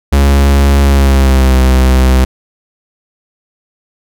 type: tone with pitch glide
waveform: 45% pulse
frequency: 69.7 to 64.66 Hz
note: C#2 to C2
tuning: +10 to -20 cents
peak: -5 dBFS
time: 0.12-2.25 s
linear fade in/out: 10 ms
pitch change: -130 cents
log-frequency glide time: 0.82-1.57 s
effects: none